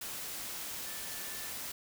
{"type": "tone in noise", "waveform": "sine", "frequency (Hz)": 1760, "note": "A6", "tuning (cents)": 0, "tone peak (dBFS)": -52, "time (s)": [0.86, 1.5], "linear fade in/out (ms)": 5, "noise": "white", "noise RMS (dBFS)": -41, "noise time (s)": [0.01, 1.72], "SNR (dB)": -14, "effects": []}